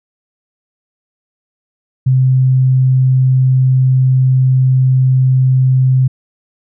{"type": "tone", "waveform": "sine", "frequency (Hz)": 130, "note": "C3", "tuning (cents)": -11, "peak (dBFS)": -7, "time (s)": [2.06, 6.08], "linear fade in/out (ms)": 10, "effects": []}